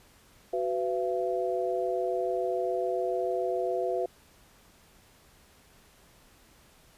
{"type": "tone cluster", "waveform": "sine", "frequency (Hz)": [373, 500, 679], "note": ["F#4", "B4", "F5"], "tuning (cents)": [14, 21, -49], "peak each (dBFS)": -31, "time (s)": [0.53, 4.06], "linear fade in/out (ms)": 5, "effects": ["pink hiss -59 dBFS RMS until 6.97 s", "resampled to 32000 Hz"]}